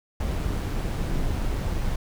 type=noise with amplitude modulation; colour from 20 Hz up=brown; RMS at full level=-25 dBFS; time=0.2-1.96 s; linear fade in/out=5 ms; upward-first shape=sine; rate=135 Hz; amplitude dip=25%; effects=none